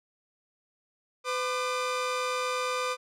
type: tone pair together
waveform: sawtooth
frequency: 504.5 / 1200 Hz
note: B4 / D6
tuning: +37 / +37 cents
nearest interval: octave + minor third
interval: 1500 cents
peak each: -27 dBFS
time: 1.24-2.97 s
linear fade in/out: 50 ms
effects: low-pass 8000 Hz 12 dB/octave